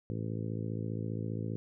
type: harmonic tone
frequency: 55 Hz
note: A1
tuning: in tune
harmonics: 2 / 3 / 4 / 5 / 6 / 7 / 8 / 9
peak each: -36 / -40 / -42 / -44 / -46 / -47 / -48 / -49 dBFS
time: 0.1-1.56 s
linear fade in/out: 0 ms
effects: none